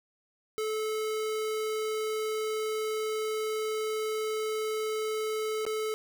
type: tone with dropouts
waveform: square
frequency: 433.9 Hz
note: A4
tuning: 24 cents flat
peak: -30 dBFS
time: 0.58-5.94 s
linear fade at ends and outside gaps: 0 ms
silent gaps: 5.652-5.665 s
effects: none